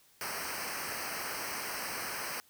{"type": "noise with comb filter", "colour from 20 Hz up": "pink", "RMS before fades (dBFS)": -38, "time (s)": [0.21, 2.4], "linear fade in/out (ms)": 0, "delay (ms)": 0.28, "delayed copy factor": -1, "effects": ["white hiss -64 dBFS RMS until 2.49 s"]}